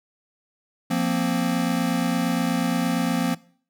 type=chord; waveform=square; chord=F suspended fourth; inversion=none; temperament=equal; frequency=174.61 / 233.1 / 261.6 Hz; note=F3 / Bb3 / C4; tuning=0 / 0 / 0 cents; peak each=-26 dBFS; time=0.9-3.35 s; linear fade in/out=10 ms; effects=noise-tail reverb RT60 0.5 s tail -21 dB re dry